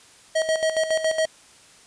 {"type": "tone with tremolo", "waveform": "square", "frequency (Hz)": 637, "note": "D#5", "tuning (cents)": 41, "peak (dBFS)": -19, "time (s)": [0.35, 1.26], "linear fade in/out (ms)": 10, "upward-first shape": "square", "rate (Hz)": 7.2, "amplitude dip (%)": 65, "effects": ["white hiss -51 dBFS RMS until 1.86 s", "resampled to 22050 Hz"]}